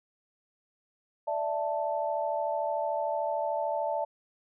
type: chord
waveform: sine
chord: D suspended second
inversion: none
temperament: just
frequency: 587.3 / 660.7 / 881 Hz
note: D5 / E5 / A5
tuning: 0 / +4 / +2 cents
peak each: -32 dBFS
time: 1.27-4.05 s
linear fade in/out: 10 ms
effects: none